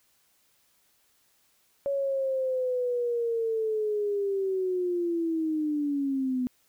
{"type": "linear sweep", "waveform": "sine", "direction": "down", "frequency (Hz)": [561, 248.3], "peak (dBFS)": -25, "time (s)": [1.86, 6.47], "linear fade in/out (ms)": 0, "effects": ["white hiss -67 dBFS RMS until 6.68 s"]}